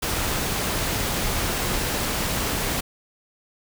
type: noise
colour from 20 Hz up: pink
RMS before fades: -25 dBFS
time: 0.02-2.81 s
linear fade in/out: 10 ms
effects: none